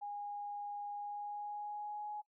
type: tone with pitch glide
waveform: sine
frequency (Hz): 820 to 837.2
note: G#5 to G#5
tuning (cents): -22 to +14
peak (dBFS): -40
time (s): 0.01-2.22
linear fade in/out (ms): 20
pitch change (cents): +36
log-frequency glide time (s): 0.92-2.11
effects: noise-tail reverb RT60 0.1 s tail -18 dB re dry